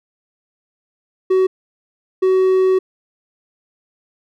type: tone bursts at uneven times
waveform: triangle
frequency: 375.7 Hz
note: F#4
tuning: 26 cents sharp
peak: -9 dBFS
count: 2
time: 1.3-1.47 / 2.22-2.79 s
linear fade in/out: 10 ms
effects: none